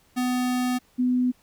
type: tone pair in turn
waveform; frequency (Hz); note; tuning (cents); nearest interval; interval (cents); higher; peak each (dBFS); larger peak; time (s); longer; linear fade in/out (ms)
square / sine; 250 / 250; B3 / B3; +21 / +21; unison; 0; neither; -23 / -19; second; 0.16-0.79 / 0.98-1.32; first; 20
effects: pink hiss -61 dBFS RMS until 1.42 s